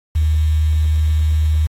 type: tone with quantisation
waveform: sine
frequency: 77.5 Hz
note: D#2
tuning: 6 cents flat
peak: -12 dBFS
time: 0.15-1.67 s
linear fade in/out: 10 ms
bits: 6
effects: AAC 48 kbps